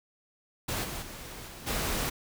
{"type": "noise with level steps", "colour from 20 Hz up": "pink", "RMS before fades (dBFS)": [-32, -37, -43, -45, -31], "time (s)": [0.68, 2.1], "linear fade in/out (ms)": 10, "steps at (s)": [0.83, 1.01, 1.46, 1.66], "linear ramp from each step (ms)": 20, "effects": []}